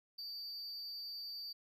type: tone with amplitude modulation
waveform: triangle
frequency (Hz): 4633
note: D8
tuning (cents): -24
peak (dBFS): -39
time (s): 0.18-1.53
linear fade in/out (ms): 10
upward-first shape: sine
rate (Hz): 256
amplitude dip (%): 60
effects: none